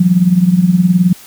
sine tone with tremolo, 179.6 Hz, F3, 49 cents sharp, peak -3 dBFS, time 0-1.13 s, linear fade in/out 5 ms, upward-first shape triangle, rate 19 Hz, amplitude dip 85%, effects white hiss -38 dBFS RMS until 1.26 s

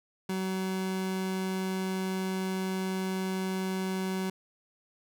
30% pulse tone, 188.5 Hz, F#3, 32 cents sharp, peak -27 dBFS, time 0.29-4.3 s, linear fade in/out 5 ms, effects none

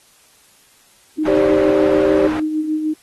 sine tone with tremolo, 309.6 Hz, D#4, 9 cents flat, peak -15 dBFS, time 1.18-2.94 s, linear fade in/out 10 ms, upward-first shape sine, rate 6.6 Hz, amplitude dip 45%
white low-pass noise, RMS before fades -28 dBFS, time 1.25-2.4 s, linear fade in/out 5 ms, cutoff 1300 Hz, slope 12 dB/octave
sine chord, G suspended fourth, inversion none, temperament equal with one note detuned, 392 / 529.9 / 587.3 Hz, G4 / C5 / D5, 0 / +22 / 0 cents, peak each -15 / -18 / -18 dBFS, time 1.27-2.28 s, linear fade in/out 10 ms
effects white hiss -52 dBFS RMS until 3.02 s + AAC 32 kbps

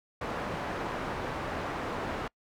white low-pass noise, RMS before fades -35 dBFS, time 0.21-2.28 s, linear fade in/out 5 ms, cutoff 1100 Hz, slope 12 dB/octave, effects noise-tail reverb RT60 0.1 s tail -26 dB re dry

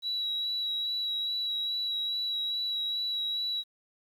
sine tone with vibrato, 3900 Hz, B7, 23 cents flat, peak -28 dBFS, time 0.02-3.64 s, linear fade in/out 50 ms, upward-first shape sine, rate 2.4 Hz, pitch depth 17 cents each way, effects tanh soft clip ceiling -24 dBFS + 10-bit

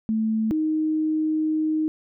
sine tone pair in turn, 220 / 311.7 Hz, A3 / D#4, 0 / +3 cents, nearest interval tritone, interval 603 cents, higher second, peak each -20 dBFS, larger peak neither, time 0.09-0.51 / 0.51-1.88 s, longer second, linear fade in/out 0 ms, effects none

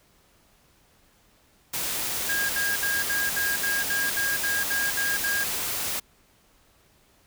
white noise, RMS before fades -29 dBFS, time 1.73-6 s, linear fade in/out 10 ms
triangle tone bursts, 1625 Hz, G#6, 38 cents flat, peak -23 dBFS, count 12, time 2.29-5.438 s, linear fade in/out 5 ms, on 200 ms, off 68 ms
effects pink hiss -61 dBFS RMS until 7.26 s

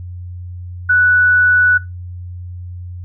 sine tone, 1480 Hz, F#6, in tune, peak -8 dBFS, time 0.89-1.78 s, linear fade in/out 10 ms, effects noise-tail reverb RT60 0.2 s tail -18 dB re dry + added 89 Hz sine -26 dBFS peak until 3.04 s

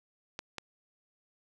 clicks, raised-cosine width 0.2 ms, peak -20 dBFS, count 2, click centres 0.391 / 0.583 s, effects none

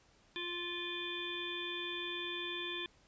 harmonic tone, 349.4 Hz, F4, 1 cent sharp, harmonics 1 / 3 / 5 / 7 / 9 / 10, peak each -44 / -49 / -46 / -45 / -47 / -42 dBFS, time 0.36-2.86 s, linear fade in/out 0 ms, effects pink hiss -67 dBFS RMS until 3.07 s + resampled to 16000 Hz

